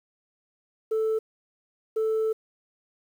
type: tone pair in turn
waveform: sine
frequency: 440 / 440 Hz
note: A4 / A4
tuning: 0 / 0 cents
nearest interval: unison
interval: 0 cents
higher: neither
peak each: -20 dBFS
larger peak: neither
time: 0.91-1.19 / 1.96-2.33 s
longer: second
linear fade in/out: 10 ms
effects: tanh soft clip ceiling -21 dBFS + 9-bit